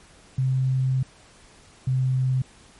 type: tone pair in turn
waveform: sine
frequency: 130.81 / 129.76 Hz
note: C3 / C3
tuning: 0 / -14 cents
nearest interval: unison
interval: 14 cents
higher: first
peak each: -19 dBFS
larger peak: neither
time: 0.38-1.03 / 1.87-2.42 s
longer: first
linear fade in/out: 5 ms
effects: pink hiss -52 dBFS RMS until 2.79 s + MP3 48 kbps